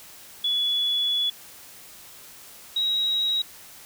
sine tone pair in turn, 3410 / 3828 Hz, G#7 / A#7, +45 / +45 cents, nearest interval major second, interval 200 cents, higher second, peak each -21 dBFS, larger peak neither, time 0.44-1.3 / 2.76-3.42 s, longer first, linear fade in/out 5 ms, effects white hiss -46 dBFS RMS until 3.85 s

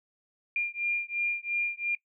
sine beating tone pair, 2400 / 2402.9 Hz, D7 / D7, +37 / +39 cents, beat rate 2.9 Hz, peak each -31 dBFS, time 0.56-1.95 s, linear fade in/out 2 ms, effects noise-tail reverb RT60 0.1 s tail -20 dB re dry

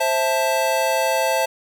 square chord, A minor, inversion first, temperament just, 528 / 660 / 880 Hz, C5 / E5 / A5, +16 / +2 / 0 cents, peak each -23 dBFS, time 0-1.46 s, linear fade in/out 10 ms, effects none

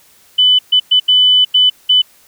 sine tone bursts at uneven times, 3000 Hz, F#7, 23 cents sharp, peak -6 dBFS, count 6, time 0.38-0.59 / 0.72-0.8 / 0.91-1 / 1.08-1.45 / 1.54-1.7 / 1.89-2.02 s, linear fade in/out 10 ms, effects white hiss -48 dBFS RMS until 2.27 s

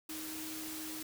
sine tone in noise, 313.9 Hz, D#4, 15 cents sharp, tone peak -44 dBFS, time 0.09-1.03 s, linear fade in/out 5 ms, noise white, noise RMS -44 dBFS, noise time 0.09-1.03 s, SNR -3 dB, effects none

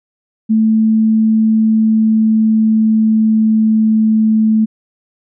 sine tone with pitch glide, 220 to 218.7 Hz, A3 to A3, 0 to -10 cents, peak -8 dBFS, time 0.49-4.66 s, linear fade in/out 20 ms, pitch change -10 cents, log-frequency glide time 1.56-4.23 s, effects none

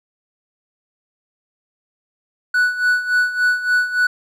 triangle tone with tremolo, 1480 Hz, F#6, in tune, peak -10 dBFS, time 2.54-4.07 s, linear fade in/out 5 ms, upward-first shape sine, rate 3.5 Hz, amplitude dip 75%, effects none

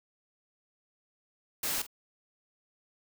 white noise with echo, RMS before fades -32 dBFS, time 1.63-1.82 s, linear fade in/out 5 ms, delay 47 ms, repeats 1, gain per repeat -15 dB, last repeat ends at 1.867 s, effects none

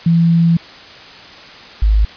sine tone pair in turn, 167.6 / 52.69 Hz, E3 / G#1, +29 / +26 cents, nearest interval octave + minor sixth, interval 2003 cents, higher first, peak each -8 dBFS, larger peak neither, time 0.06-0.57 / 1.82-2.05 s, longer first, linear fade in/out 5 ms, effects white hiss -36 dBFS RMS until 2.16 s + resampled to 11025 Hz

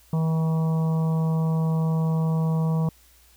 harmonic tone, 160.8 Hz, E3, 43 cents flat, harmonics 1 / 3 / 4 / 5 / 6 / 7, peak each -20 / -35 / -39 / -42 / -39 / -42 dBFS, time 0.13-2.89 s, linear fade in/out 2 ms, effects added 60 Hz sine -57 dBFS peak until 3.36 s + white hiss -57 dBFS RMS until 3.36 s

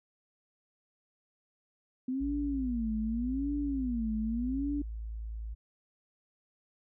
sine tone with vibrato, 250.8 Hz, B3, 27 cents sharp, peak -30 dBFS, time 2.08-4.82 s, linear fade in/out 5 ms, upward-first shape sine, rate 0.84 Hz, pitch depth 250 cents each way
sine tone, 55 Hz, A1, in tune, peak -36 dBFS, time 2.2-5.55 s, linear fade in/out 20 ms
effects none

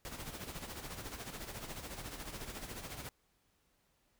pink noise with tremolo, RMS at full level -43 dBFS, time 0.05-3.09 s, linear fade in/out 0 ms, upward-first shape sine, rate 14 Hz, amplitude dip 60%, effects pink hiss -75 dBFS RMS until 4.19 s

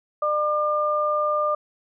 sine tone pair together, 600 / 1200 Hz, D5 / D6, +37 / +37 cents, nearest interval octave, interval 1200 cents, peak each -23 / -22 dBFS, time 0.22-1.55 s, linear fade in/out 5 ms, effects none

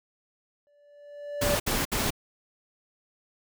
triangle tone with exponential growth, 581 Hz, D5, 19 cents flat, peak -21 dBFS, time 0.67-1.55 s, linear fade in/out 0 ms, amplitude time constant 190 ms
pink noise bursts, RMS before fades -27 dBFS, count 3, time 1.41-2.106 s, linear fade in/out 10 ms, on 190 ms, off 63 ms
effects none

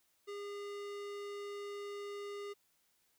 square tone with low-pass filter, 406.5 Hz, G#4, 37 cents flat, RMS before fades -44 dBFS, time 0.27-2.54 s, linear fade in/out 20 ms, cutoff 7400 Hz, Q 0.59, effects white hiss -75 dBFS RMS until 3.18 s

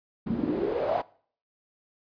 pink noise with band-pass filter sweep, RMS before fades -28 dBFS, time 0.26-1.02 s, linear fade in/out 10 ms, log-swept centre 200 to 760 Hz, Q 6.6, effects noise-tail reverb RT60 0.5 s tail -21 dB re dry + resampled to 11025 Hz

